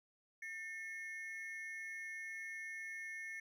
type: ring-modulated tone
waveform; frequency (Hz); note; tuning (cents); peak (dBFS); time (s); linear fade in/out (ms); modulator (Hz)
triangle; 1985; B6; +8; -39; 0.42-3.4; 5; 186
effects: none